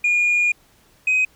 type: tone pair in turn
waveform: sine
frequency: 2431 / 2518 Hz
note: D#7 / D#7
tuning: -41 / +20 cents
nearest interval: minor second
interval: 61 cents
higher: second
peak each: -13 dBFS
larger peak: neither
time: 0.04-0.52 / 1.07-1.25 s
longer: first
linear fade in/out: 5 ms
effects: tanh soft clip ceiling -13 dBFS + pink hiss -56 dBFS RMS until 1.35 s